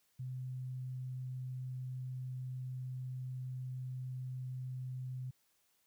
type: tone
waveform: sine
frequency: 128.1 Hz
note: C3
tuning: 36 cents flat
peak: -39 dBFS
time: 0.19-5.31 s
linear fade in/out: 10 ms
effects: white hiss -75 dBFS RMS until 5.86 s